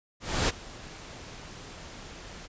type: noise with ADSR envelope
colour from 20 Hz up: pink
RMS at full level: -24 dBFS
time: 0.2-2.48 s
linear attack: 290 ms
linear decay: 20 ms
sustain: -20 dB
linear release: 28 ms
effects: resampled to 16000 Hz